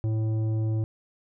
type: tone with tanh clipping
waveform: triangle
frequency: 110 Hz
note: A2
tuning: in tune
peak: -25 dBFS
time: 0.04-0.84 s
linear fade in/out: 0 ms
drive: 14 dB
effects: none